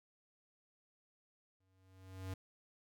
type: tone with exponential growth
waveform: square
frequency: 94.3 Hz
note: F#2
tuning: 33 cents sharp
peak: -40 dBFS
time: 1.6-2.34 s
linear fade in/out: 5 ms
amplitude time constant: 160 ms
effects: none